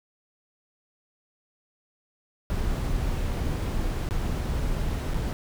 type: noise with dropouts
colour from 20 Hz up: brown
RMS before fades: -27 dBFS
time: 2.5-5.33 s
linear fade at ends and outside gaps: 0 ms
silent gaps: 4.089-4.109 / 5.137-5.144 s
effects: none